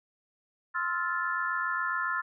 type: chord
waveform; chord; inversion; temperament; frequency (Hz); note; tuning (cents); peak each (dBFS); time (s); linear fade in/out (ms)
sine; F major seventh; second; just; 1047.7 / 1309.6 / 1396.9 / 1746.1; C6 / E6 / F6 / A6; +2 / -12 / 0 / -14; -34 / -35 / -32 / -33; 0.74-2.22; 20
effects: none